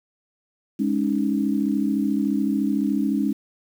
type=chord; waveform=sine; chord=Ab suspended fourth; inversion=none; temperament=equal; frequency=207.7 / 277.2 / 311.1 Hz; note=Ab3 / Db4 / Eb4; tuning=0 / 0 / 0 cents; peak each=-23 / -23 / -26 dBFS; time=0.79-3.33 s; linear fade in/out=10 ms; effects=8-bit